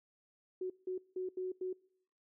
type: tone bursts at uneven times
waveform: sine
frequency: 370 Hz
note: F#4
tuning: in tune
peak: -35 dBFS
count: 5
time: 0.61-0.7 / 0.87-0.98 / 1.16-1.29 / 1.37-1.52 / 1.61-1.73 s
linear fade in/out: 5 ms
effects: noise-tail reverb RT60 0.7 s tail -24 dB re dry